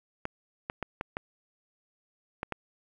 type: clicks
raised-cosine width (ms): 0.5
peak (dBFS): -17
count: 7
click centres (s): 0.254 / 0.699 / 0.827 / 1.011 / 1.169 / 2.431 / 2.523
effects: 9-bit